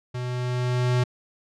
square tone with level ramp, 124.4 Hz, B2, 13 cents sharp, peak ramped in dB -29 to -19 dBFS, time 0.14-1.04 s, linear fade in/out 10 ms, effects low-pass 6000 Hz 12 dB/octave

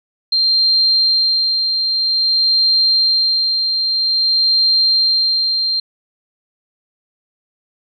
sine tone with tremolo, 4173 Hz, C8, 5 cents flat, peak -10 dBFS, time 0.32-5.8 s, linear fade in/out 5 ms, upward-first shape sine, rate 0.51 Hz, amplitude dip 40%, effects none

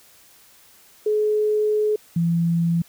sine tone pair in turn, 424.9 / 168.62 Hz, G#4 / E3, +40 / +40 cents, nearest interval octave + major third, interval 1600 cents, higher first, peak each -17 / -17 dBFS, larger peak neither, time 1.06-1.96 / 2.16-2.82 s, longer first, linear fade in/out 5 ms, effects white hiss -52 dBFS RMS until 2.88 s

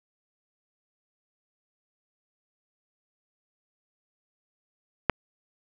click, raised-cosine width 0.5 ms, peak -4 dBFS, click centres 5.097 s, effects none

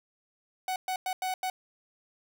45% pulse tone bursts at uneven times, 746 Hz, F#5, 14 cents sharp, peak -29 dBFS, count 5, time 0.68-0.76 / 0.88-0.96 / 1.06-1.13 / 1.22-1.34 / 1.43-1.5 s, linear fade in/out 2 ms, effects none

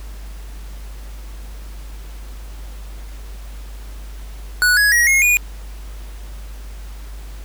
square tone with pitch steps, 1473 / 1672.6 / 1899.2 / 2157 / 2449 Hz, F#6 / G#6 / A#6 / C#7 / D#7, -8 / +12 / +32 / -48 / -28 cents, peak -12 dBFS, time 4.62-5.37 s, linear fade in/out 0 ms, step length 150 ms, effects added 50 Hz sine -30 dBFS peak until 7.44 s + pink hiss -44 dBFS RMS until 7.44 s

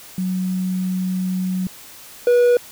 sine / triangle tone pair in turn, 185 / 485.4 Hz, F#3 / B4, 0 / -30 cents, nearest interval octave + perfect fourth, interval 1670 cents, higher second, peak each -19 / -9 dBFS, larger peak second, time 0.18-1.67 / 2.27-2.57 s, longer first, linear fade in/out 2 ms, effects white hiss -41 dBFS RMS until 2.71 s

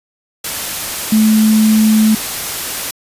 sine tone in noise, 217.3 Hz, A3, 21 cents flat, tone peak -7 dBFS, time 1.12-2.15 s, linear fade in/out 5 ms, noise white, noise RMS -21 dBFS, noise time 0.44-2.91 s, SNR +11 dB, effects resampled to 32000 Hz

